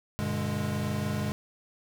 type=tone cluster; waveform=square; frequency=96.6 / 120.5 / 146.8 / 207.3 Hz; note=G2 / B2 / D3 / G#3; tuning=-25 / -42 / 0 / -3 cents; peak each=-35 / -37 / -35 / -33 dBFS; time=0.19-1.32 s; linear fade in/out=0 ms; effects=none